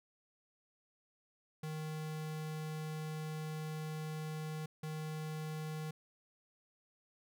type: tone bursts at uneven times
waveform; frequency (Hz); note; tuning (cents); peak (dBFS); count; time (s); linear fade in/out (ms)
square; 155.56; D#3; 0; -40; 2; 1.63-4.66 / 4.83-5.91; 5
effects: none